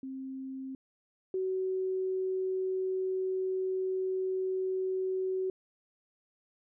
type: tone pair in turn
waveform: sine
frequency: 265 / 375.8 Hz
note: C4 / F#4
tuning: +22 / +27 cents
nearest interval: tritone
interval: 605 cents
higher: second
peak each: -37 / -29 dBFS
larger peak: second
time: 0.03-0.75 / 1.34-5.5 s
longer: second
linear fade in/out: 2 ms
effects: none